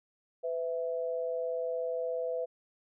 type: tone pair together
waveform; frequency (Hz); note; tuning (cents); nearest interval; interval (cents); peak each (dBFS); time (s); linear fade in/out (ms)
sine; 502.4 / 659.3; B4 / E5; +30 / 0; perfect fourth; 470; -32 / -36; 0.43-2.46; 20
effects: none